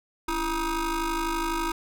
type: ring-modulated tone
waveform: 25% pulse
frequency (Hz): 310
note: D#4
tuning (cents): -6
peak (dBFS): -19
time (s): 0.28-1.72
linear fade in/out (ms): 5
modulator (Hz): 646
effects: none